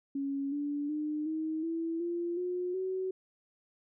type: tone with pitch steps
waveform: sine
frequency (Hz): 277.2 / 289.5 / 302.3 / 315.7 / 329.6 / 344.2 / 359.5 / 375.4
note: C#4 / D4 / D#4 / D#4 / E4 / F4 / F#4 / F#4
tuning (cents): 0 / -25 / -50 / +25 / 0 / -25 / -50 / +25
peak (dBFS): -31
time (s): 0.15-3.11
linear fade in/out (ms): 5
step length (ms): 370
effects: none